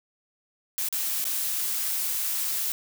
blue noise with dropouts, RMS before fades -28 dBFS, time 0.78-2.72 s, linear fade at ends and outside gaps 0 ms, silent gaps 0.887-0.926 / 1.242-1.252 s, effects none

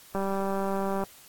click train, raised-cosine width 1 ms, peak -17 dBFS, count 174, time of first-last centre 0.15-1.037 s, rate 195 Hz, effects white hiss -52 dBFS RMS until 1.28 s + AAC 64 kbps

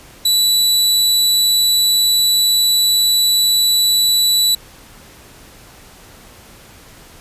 sawtooth tone, 3951 Hz, B7, in tune, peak -8 dBFS, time 0.25-4.55 s, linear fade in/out 5 ms, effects pink hiss -42 dBFS RMS until 7.2 s + resampled to 32000 Hz

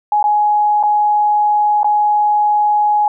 sine tone with dropouts, 837 Hz, G#5, 13 cents sharp, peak -10 dBFS, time 0.12-3.08 s, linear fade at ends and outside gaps 2 ms, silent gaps 0.228-0.24 / 0.829-0.835 / 1.832-1.844 s, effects none

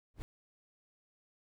brown noise with exponential growth, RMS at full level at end -35 dBFS, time 0.14-0.22 s, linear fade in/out 0 ms, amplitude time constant 17 ms, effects none

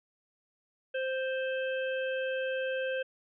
harmonic tone, 523.3 Hz, C5, in tune, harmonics 1 / 3 / 5 / 6, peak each -31 / -37 / -42 / -46 dBFS, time 0.94-3.03 s, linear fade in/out 10 ms, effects none

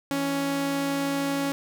sawtooth tone pair together, 165.36 / 278.1 Hz, E3 / C#4, +6 / +6 cents, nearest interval major sixth, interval 900 cents, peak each -32 / -21 dBFS, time 0.11-1.52 s, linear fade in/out 0 ms, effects none

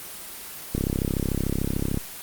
click train, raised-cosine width 3 ms, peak -11 dBFS, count 42, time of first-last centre 0.75-1.974 s, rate 33.5 Hz, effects white hiss -38 dBFS RMS until 2.22 s + Opus 24 kbps

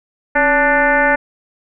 sine tone with frequency modulation, 1174.7 Hz, D6, in tune, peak -10 dBFS, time 0.35-1.16 s, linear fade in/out 10 ms, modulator 301 Hz, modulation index 2.7, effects none

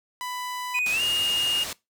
sawtooth tone, 995 Hz, B5, 13 cents sharp, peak -27 dBFS, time 0.21-0.79 s, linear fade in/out 0 ms
triangle tone with pitch glide, 2489 to 2843 Hz, D#7 to F7, 0 to +30 cents, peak -21 dBFS, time 0.74-1.64 s, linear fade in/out 10 ms, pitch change +230 cents, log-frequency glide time 0.91-1.02 s
white low-pass noise, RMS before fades -34 dBFS, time 0.86-1.73 s, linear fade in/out 2 ms, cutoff 8700 Hz, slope 12 dB/octave
effects noise-tail reverb RT60 0.2 s tail -21 dB re dry

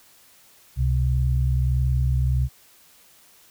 sine tone pair together, 66.31 / 127.8 Hz, C2 / C3, +24 / -40 cents, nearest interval major seventh, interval 1136 cents, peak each -20 / -22 dBFS, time 0.76-2.49 s, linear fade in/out 50 ms, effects white hiss -54 dBFS RMS until 3.5 s

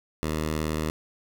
10% pulse tone, 77.78 Hz, D#2, in tune, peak -18 dBFS, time 0.23-0.9 s, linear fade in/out 0 ms, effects none

